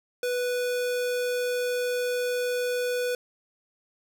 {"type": "tone", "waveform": "square", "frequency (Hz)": 493.3, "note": "B4", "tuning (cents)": -2, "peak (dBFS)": -26, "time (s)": [0.23, 3.15], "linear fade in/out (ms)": 2, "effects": []}